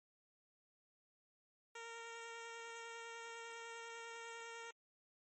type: tone with vibrato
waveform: 10% pulse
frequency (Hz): 461.7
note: A#4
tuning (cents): -17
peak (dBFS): -40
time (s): 1.75-4.71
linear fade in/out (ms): 5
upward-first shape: sine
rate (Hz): 10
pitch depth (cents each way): 10
effects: MP3 32 kbps